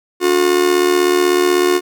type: tone with amplitude modulation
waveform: 45% pulse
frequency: 360 Hz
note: F#4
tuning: 47 cents flat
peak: -8 dBFS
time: 0.2-1.81 s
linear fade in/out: 50 ms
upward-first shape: sine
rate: 76.2 Hz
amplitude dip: 70%
effects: none